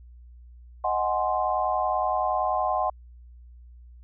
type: chord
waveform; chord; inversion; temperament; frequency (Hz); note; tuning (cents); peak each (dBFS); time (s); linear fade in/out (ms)
sine; Ab dominant seventh; second; equal; 622.3 / 740 / 830.6 / 1046.5; Eb5 / Gb5 / Ab5 / C6; 0 / 0 / 0 / 0; -29 / -26 / -30 / -28; 0.84-2.9; 5
effects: added 60 Hz sine -45 dBFS peak until 4.03 s